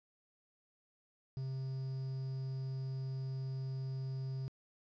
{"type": "tone with quantisation", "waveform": "triangle", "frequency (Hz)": 132.6, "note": "C3", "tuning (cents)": 23, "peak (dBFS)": -35, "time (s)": [1.37, 4.48], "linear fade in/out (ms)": 0, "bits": 10, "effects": ["resampled to 16000 Hz"]}